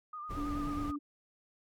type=tone with vibrato; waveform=sine; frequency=1215 Hz; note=D#6; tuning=42 cents flat; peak=-40 dBFS; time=0.13-0.96 s; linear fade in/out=5 ms; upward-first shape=sine; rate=9.3 Hz; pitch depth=48 cents each way
type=noise; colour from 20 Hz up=brown; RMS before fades=-40 dBFS; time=0.29-0.92 s; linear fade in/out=20 ms
type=tone; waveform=sine; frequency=290 Hz; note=D4; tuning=22 cents flat; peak=-35 dBFS; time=0.36-0.99 s; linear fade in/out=20 ms
effects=AAC 64 kbps